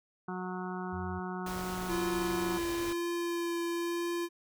harmonic tone, 183.1 Hz, F#3, 18 cents flat, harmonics 1 / 2 / 4 / 5 / 6 / 7 / 8, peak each -38 / -41 / -44 / -45 / -46 / -46 / -47 dBFS, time 0.28-2.58 s, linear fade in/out 5 ms
sine tone, 87.6 Hz, F2, 6 cents sharp, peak -39 dBFS, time 0.92-1.2 s, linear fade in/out 20 ms
pink band-stop noise, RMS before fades -42 dBFS, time 1.46-2.93 s, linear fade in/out 5 ms, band 150 to 220 Hz, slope 96 dB/octave
square tone with vibrato, 342.4 Hz, F4, 34 cents flat, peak -32 dBFS, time 1.87-4.29 s, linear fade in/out 50 ms, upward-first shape triangle, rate 1 Hz, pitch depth 11 cents each way
effects none

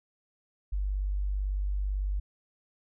sine tone, 49 Hz, G1, in tune, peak -27 dBFS, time 0.72-2.2 s, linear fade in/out 10 ms, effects none

